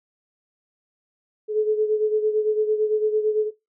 sine beating tone pair, 427.4 / 436.3 Hz, G#4 / A4, +50 / -15 cents, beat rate 8.9 Hz, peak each -19 / -25 dBFS, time 1.48-3.51 s, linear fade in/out 50 ms, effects noise-tail reverb RT60 0.2 s tail -17 dB re dry

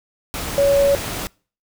sine tone in noise, 561 Hz, C#5, 21 cents sharp, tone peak -12 dBFS, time 0.58-0.95 s, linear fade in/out 0 ms, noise pink, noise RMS -27 dBFS, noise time 0.34-1.27 s, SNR +12 dB, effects noise-tail reverb RT60 0.4 s tail -25 dB re dry

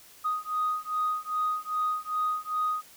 sine beating tone pair, 1244.5 / 1247 Hz, D#6 / D#6, 0 / +3 cents, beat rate 2.5 Hz, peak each -29 dBFS, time 0.24-2.82 s, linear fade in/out 20 ms, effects tanh soft clip ceiling -20 dBFS + white hiss -53 dBFS RMS until 2.96 s

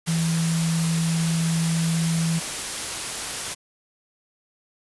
sine tone in noise, 164.6 Hz, E3, 2 cents flat, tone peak -20 dBFS, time 0.07-2.4 s, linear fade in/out 20 ms, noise white, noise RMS -29 dBFS, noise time 0.06-3.55 s, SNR +6 dB, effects resampled to 24000 Hz

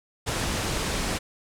pink low-pass noise, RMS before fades -28 dBFS, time 0.26-1.19 s, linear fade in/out 20 ms, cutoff 10000 Hz, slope 24 dB/octave, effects none

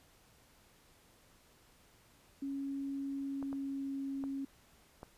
sine tone with pitch glide, 276 to 273.5 Hz, C#4 to C#4, -7 to -23 cents, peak -36 dBFS, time 2.42-4.45 s, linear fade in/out 5 ms, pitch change -16 cents, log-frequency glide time 3.13-4.07 s
clicks, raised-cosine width 1 ms, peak -32 dBFS, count 4, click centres 3.427 / 3.529 / 4.239 / 5.031 s
effects pink hiss -65 dBFS RMS until 5.17 s + resampled to 32000 Hz

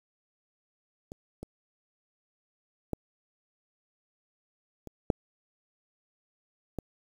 clicks, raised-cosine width 2 ms, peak -28 / -26 / -17 / -28 / -9 / -20 dBFS, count 6, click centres 1.119 / 1.43 / 2.933 / 4.873 / 5.102 / 6.787 s, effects 8-bit

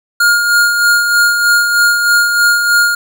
square tone with tremolo, 1419 Hz, F6, 27 cents sharp, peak -7 dBFS, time 0.2-2.95 s, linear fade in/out 5 ms, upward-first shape sine, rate 3.2 Hz, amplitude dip 45%, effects none

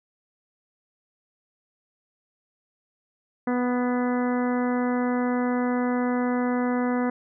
harmonic tone with a mistuned harmonic, 246.9 Hz, B3, in tune, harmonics 1 / 2 / 3 / 4 / 5 / 6 / 7 / 8, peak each -23 / -29 / -33 / -35 / -37 / -39 / -40 / -41 dBFS, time 3.47-7.1 s, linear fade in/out 5 ms, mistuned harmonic 8, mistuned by +24 cents, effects none

